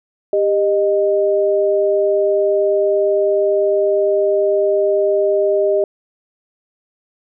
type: tone pair together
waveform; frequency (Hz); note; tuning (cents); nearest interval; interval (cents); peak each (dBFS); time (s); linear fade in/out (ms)
sine; 397.3 / 617; G4 / D#5; +23 / -15; minor sixth; 762; -15; 0.33-5.84; 2
effects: none

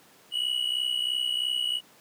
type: tone pair together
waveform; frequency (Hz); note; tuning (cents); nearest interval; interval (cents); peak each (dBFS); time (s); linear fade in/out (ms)
triangle; 2897 / 2960; F#7 / F#7; -37 / 0; unison; 37; -27; 0.31-1.81; 50
effects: pink hiss -56 dBFS RMS until 2 s + high-pass 200 Hz 12 dB/octave

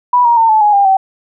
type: tone with pitch steps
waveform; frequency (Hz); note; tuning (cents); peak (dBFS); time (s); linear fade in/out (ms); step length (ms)
sine; 983 / 943.5 / 905.6 / 869.2 / 834.3 / 800.8 / 768.6; B5 / A#5 / A5 / A5 / G#5 / G5 / G5; -8 / +21 / +50 / -21 / +8 / +37 / -34; -6; 0.13-0.97; 5; 120
effects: none

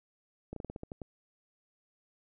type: slowing click train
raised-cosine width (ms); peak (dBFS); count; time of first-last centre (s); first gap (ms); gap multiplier
2; -27; 9; 0.53-1.018; 33; 1.17
effects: none

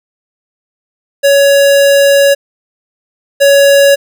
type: tone pair in turn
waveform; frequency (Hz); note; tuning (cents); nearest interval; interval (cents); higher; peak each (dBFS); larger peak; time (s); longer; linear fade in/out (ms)
square; 560 / 560; C#5 / C#5; +18 / +18; unison; 0; neither; -5 / -4; second; 1.23-2.35 / 3.4-3.96; first; 20
effects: none

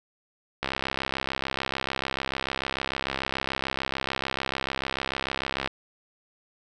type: click train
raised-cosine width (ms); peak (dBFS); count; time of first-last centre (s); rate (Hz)
0.3; -11; 338; 0.63-5.675; 66.8
effects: none

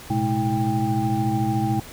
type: tone cluster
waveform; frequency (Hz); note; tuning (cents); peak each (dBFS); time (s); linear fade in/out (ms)
sine; 112.6 / 126.2 / 212.1 / 322.6 / 792; A2 / B2 / G#3 / E4 / G5; +40 / +38 / +37 / -37 / +18; -26; 0.1-1.8; 5
effects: pink hiss -41 dBFS RMS until 1.92 s

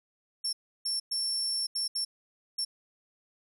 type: tone bursts at uneven times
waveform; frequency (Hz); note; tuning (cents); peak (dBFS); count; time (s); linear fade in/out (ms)
35% pulse; 5430; F8; -50; -26; 6; 0.44-0.53 / 0.85-1 / 1.11-1.67 / 1.75-1.88 / 1.95-2.05 / 2.58-2.65; 10
effects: none

